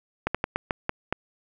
slowing click train, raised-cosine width 0.5 ms, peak -9 dBFS, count 7, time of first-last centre 0.27-1.126 s, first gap 76 ms, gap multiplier 1.25, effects none

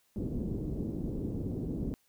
white low-pass noise, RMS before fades -35 dBFS, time 0.16-1.94 s, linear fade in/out 0 ms, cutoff 330 Hz, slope 24 dB/octave, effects white hiss -71 dBFS RMS until 2.08 s

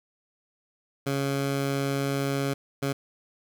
15% pulse tone bursts at uneven times, 138.59 Hz, C#3, in tune, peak -19 dBFS, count 2, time 1.06-2.54 / 2.82-2.93 s, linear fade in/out 10 ms, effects none

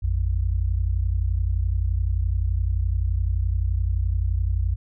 sine tone pair together, 55.66 / 87.31 Hz, A1 / F2, +21 / 0 cents, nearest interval minor sixth, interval 779 cents, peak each -22 / -23 dBFS, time 0.02-4.76 s, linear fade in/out 20 ms, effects none

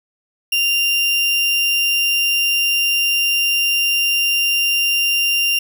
35% pulse tone, 2785 Hz, F7, 5 cents flat, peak -13 dBFS, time 0.52-5.59 s, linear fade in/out 5 ms, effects none

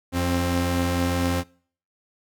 sawtooth tone pair together, 86.6 / 264.2 Hz, F2 / C4, -14 / +17 cents, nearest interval octave + perfect fifth, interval 1931 cents, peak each -20 dBFS, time 0.12-1.44 s, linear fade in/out 50 ms, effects noise-tail reverb RT60 0.5 s tail -24 dB re dry

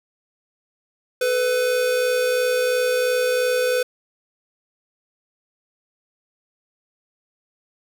square tone pair together, 437.1 / 500 Hz, A4 / B4, -11 / +21 cents, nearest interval major second, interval 232 cents, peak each -29 / -19 dBFS, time 1.21-3.83 s, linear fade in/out 5 ms, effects none

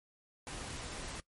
pink noise, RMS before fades -43 dBFS, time 0.47-1.2 s, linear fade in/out 0 ms, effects noise-tail reverb RT60 0.1 s tail -19 dB re dry + MP3 48 kbps

